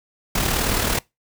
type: noise with amplitude modulation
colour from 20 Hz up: pink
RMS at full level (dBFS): -19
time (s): 0.35-0.99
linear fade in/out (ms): 5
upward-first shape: sine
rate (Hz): 38.4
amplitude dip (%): 50
effects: noise-tail reverb RT60 0.2 s tail -23 dB re dry